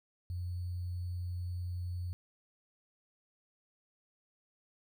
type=tone with sample-and-hold; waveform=sine; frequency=88.9 Hz; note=F2; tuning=31 cents sharp; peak=-35 dBFS; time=0.3-2.13 s; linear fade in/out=0 ms; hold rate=4410 Hz; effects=none